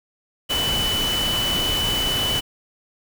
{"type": "tone in noise", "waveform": "sine", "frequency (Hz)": 2986, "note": "F#7", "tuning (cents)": 15, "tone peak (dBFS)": -21, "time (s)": [0.49, 2.41], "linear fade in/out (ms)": 20, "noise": "pink", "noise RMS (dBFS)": -26, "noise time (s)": [0.49, 2.41], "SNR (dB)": 2, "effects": []}